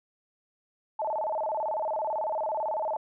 sine tone with vibrato, 740 Hz, F#5, in tune, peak -27 dBFS, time 0.99-2.97 s, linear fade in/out 5 ms, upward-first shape square, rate 18 Hz, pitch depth 290 cents each way, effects none

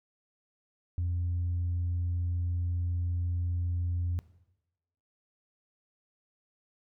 sine tone, 87.31 Hz, F2, in tune, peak -26 dBFS, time 0.98-4.19 s, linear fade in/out 0 ms, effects noise-tail reverb RT60 0.9 s tail -19 dB re dry + tanh soft clip ceiling -25 dBFS

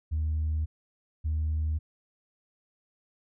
sine tone pair in turn, 77.78 / 77.78 Hz, D#2 / D#2, 0 / 0 cents, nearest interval unison, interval 0 cents, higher neither, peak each -24 dBFS, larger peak neither, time 0.11-0.66 / 1.24-1.79 s, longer neither, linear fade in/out 20 ms, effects tanh soft clip ceiling -23 dBFS

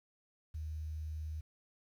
sine tone with quantisation, 77.78 Hz, D#2, in tune, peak -38 dBFS, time 0.54-1.41 s, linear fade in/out 10 ms, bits 11, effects none

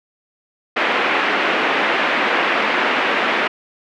white band-pass noise, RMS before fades -18 dBFS, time 0.76-3.48 s, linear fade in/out 10 ms, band 240 to 2500 Hz, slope 24 dB/octave, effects none

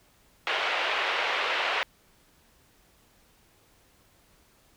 white band-pass noise, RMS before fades -28 dBFS, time 0.47-1.83 s, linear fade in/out 0 ms, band 460 to 3000 Hz, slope 24 dB/octave, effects pink hiss -62 dBFS RMS until 4.76 s

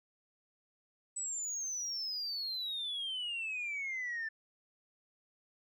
sine exponential sweep, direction down, 8000 to 1760 Hz, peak -34 dBFS, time 1.16-4.29 s, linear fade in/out 10 ms, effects tanh soft clip ceiling -33 dBFS

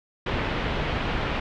pink low-pass noise, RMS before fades -27 dBFS, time 0.26-1.4 s, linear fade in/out 5 ms, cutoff 3300 Hz, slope 24 dB/octave, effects none

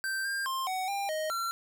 square tone with pitch steps, 1563 / 1599 / 1056 / 749 / 798 / 624 / 1362 Hz, G6 / G6 / C6 / F#5 / G5 / D#5 / F6, -6 / +34 / +16 / +21 / +31 / +5 / -44 cents, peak -31 dBFS, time 0.04-1.51 s, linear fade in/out 0 ms, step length 210 ms, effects none

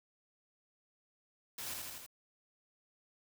white noise with echo, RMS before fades -43 dBFS, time 1.58-1.74 s, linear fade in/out 5 ms, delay 81 ms, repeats 4, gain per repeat -2 dB, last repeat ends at 2.064 s, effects none

